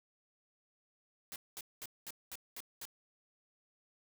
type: noise bursts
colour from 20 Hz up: white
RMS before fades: -45 dBFS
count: 7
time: 1.32-2.853 s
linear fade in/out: 0 ms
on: 39 ms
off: 210 ms
effects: none